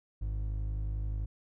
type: tone pair together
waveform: triangle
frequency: 52.34 / 103.9 Hz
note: G#1 / G#2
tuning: +14 / +1 cents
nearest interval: octave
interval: 1187 cents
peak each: -30 / -37 dBFS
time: 0.21-1.26 s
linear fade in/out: 10 ms
effects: none